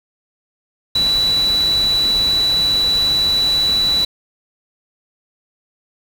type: tone in noise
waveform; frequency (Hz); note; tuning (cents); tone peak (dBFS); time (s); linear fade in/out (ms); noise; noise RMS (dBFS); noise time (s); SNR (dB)
sine; 3951; B7; 0; -13; 0.95-4.05; 5; pink; -28; 0.95-4.05; +12
effects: none